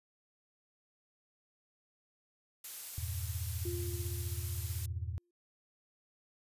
blue noise, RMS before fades -43 dBFS, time 2.64-4.86 s, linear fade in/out 5 ms
sine chord, E diminished, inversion none, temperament equal, 82.41 / 98 / 116.54 Hz, E2 / G2 / Bb2, 0 / 0 / 0 cents, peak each -38 / -41 / -43 dBFS, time 2.98-5.18 s, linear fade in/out 0 ms
sine tone with exponential decay, 349.2 Hz, F4, in tune, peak -37 dBFS, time 3.65-5.31 s, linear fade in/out 5 ms, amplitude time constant 360 ms
effects resampled to 32000 Hz

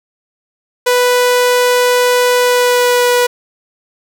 sawtooth tone with pitch glide, 493.9 to 489.1 Hz, B4 to B4, 0 to -17 cents, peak -5 dBFS, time 0.86-3.27 s, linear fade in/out 10 ms, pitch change -17 cents, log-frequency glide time 2.39-3.12 s, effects none

